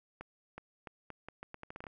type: accelerating click train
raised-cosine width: 0.5 ms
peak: -29 dBFS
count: 13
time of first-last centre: 0.21-1.868 s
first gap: 370 ms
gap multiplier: 0.79
effects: none